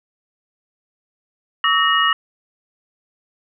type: tone cluster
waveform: sine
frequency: 1135 / 1290 / 1848 / 2890 Hz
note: C#6 / E6 / A#6 / F#7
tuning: +41 / -38 / -16 / -41 cents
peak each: -19 dBFS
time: 1.64-2.13 s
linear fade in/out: 2 ms
effects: none